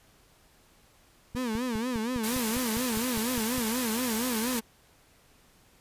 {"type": "tone with vibrato", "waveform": "35% pulse", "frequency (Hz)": 235.9, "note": "A#3", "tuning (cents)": 21, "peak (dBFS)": -27, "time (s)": [1.35, 4.61], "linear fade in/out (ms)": 20, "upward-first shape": "sine", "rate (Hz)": 4.2, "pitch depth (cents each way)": 150}
{"type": "click train", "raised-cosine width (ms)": 5, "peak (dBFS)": -25, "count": 12, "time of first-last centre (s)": [1.35, 3.581], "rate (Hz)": 4.93}
{"type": "noise", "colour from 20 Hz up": "white", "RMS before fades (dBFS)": -33, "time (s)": [2.23, 4.6], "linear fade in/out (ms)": 10}
{"effects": ["pink hiss -61 dBFS RMS until 5.8 s", "resampled to 32000 Hz"]}